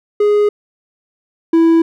triangle tone pair in turn, 415.3 / 329.6 Hz, G#4 / E4, 0 / 0 cents, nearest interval major third, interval 400 cents, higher first, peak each -7 / -5 dBFS, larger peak second, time 0.2-0.49 / 1.53-1.82 s, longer neither, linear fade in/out 5 ms, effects none

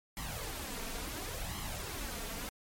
pink noise with flanger, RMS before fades -40 dBFS, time 0.17-2.49 s, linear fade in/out 0 ms, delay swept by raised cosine 0.96 to 4.46 ms, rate 0.71 Hz, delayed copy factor +0.6, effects MP3 64 kbps

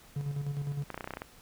triangle tone with tremolo, 142.8 Hz, D3, 48 cents flat, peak -28 dBFS, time 0.16-0.84 s, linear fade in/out 5 ms, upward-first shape square, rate 9.8 Hz, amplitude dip 50%
clicks, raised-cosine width 0.5 ms, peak -22 dBFS, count 10, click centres 0.903 / 0.944 / 0.977 / 1.008 / 1.043 / 1.075 / 1.107 / 1.137 / 1.171 / 1.219 s
effects pink hiss -56 dBFS RMS until 1.41 s

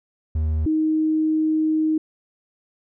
triangle / sine tone pair in turn, 78.1 / 313.1 Hz, D#2 / D#4, +7 / +11 cents, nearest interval 2 octaves, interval 2404 cents, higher second, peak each -17 dBFS, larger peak neither, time 0.35-0.66 / 0.66-1.98 s, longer second, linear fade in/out 5 ms, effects none

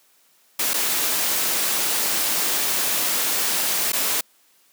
white noise with dropouts, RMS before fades -22 dBFS, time 0.59-4.21 s, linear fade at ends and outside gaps 5 ms, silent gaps 0.735-0.74 / 3.921-3.931 s, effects white hiss -59 dBFS RMS until 4.72 s + high-pass 200 Hz 12 dB/octave

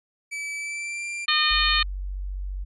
45% pulse tone with pitch glide, 2303 to 2373 Hz, D7 to D7, -34 to +17 cents, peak -29 dBFS, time 0.31-1.26 s, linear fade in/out 20 ms, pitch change +51 cents, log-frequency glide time 0.56-1.06 s
harmonic tone, 610 Hz, D#5, 34 cents flat, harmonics 2 / 3 / 4 / 5 / 6 / 7, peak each -26 / -26 / -26 / -26 / -26 / -26 dBFS, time 1.28-1.83 s, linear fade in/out 5 ms
sine tone, 47.34 Hz, F#1, 40 cents sharp, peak -28 dBFS, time 1.5-2.65 s, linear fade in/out 20 ms
effects resampled to 24000 Hz

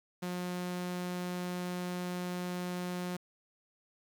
sawtooth tone, 179.1 Hz, F3, 44 cents sharp, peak -31 dBFS, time 0.22-3.17 s, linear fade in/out 10 ms, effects 10-bit

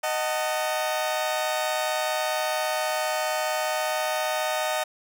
sawtooth chord, D# diminished, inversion none, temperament just, 622.3 / 746.7 / 896 Hz, D#5 / F#5 / A5, 0 / +16 / +31 cents, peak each -23 / -26 / -28 dBFS, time 0.03-4.84 s, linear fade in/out 10 ms, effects none

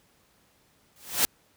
white noise with exponential growth, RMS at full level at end -19 dBFS, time 0.96-1.25 s, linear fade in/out 0 ms, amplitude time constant 61 ms, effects pink hiss -64 dBFS RMS until 1.56 s + high-pass 60 Hz 12 dB/octave

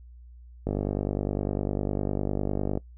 click train, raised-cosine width 2 ms, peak -14 dBFS, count 106, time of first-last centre 0.67-2.774 s, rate 49.9 Hz, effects noise-tail reverb RT60 0.1 s tail -21 dB re dry + added 60 Hz sine -45 dBFS peak until 2.97 s

